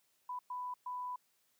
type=tone bursts at uneven times; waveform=sine; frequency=994 Hz; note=B5; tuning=11 cents sharp; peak=-38 dBFS; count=3; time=0.29-0.39 / 0.5-0.74 / 0.86-1.16 s; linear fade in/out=5 ms; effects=white hiss -75 dBFS RMS until 1.59 s + high-pass 100 Hz 12 dB/octave